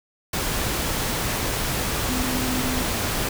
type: tone in noise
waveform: sine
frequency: 253.8 Hz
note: B3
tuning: 47 cents sharp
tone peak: -26 dBFS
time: 2.09-2.83 s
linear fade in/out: 5 ms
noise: pink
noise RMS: -25 dBFS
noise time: 0.33-3.29 s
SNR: -4 dB
effects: none